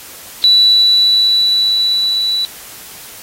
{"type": "tone with level ramp", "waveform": "sine", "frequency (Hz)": 3951, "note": "B7", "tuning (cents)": 0, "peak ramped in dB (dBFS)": [-5, -13], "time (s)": [0.44, 2.45], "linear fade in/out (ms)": 0, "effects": ["white hiss -34 dBFS RMS until 3.22 s", "AAC 48 kbps"]}